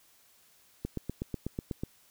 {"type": "click train", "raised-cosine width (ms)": 3, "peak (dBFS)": -20, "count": 9, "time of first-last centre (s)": [0.85, 1.835], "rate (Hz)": 8.12, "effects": ["white hiss -63 dBFS RMS until 2.1 s"]}